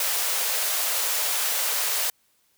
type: high-pass noise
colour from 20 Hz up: white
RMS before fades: -25 dBFS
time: 0-2.1 s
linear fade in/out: 2 ms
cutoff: 450 Hz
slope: 48 dB/octave
effects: white hiss -66 dBFS RMS until 2.57 s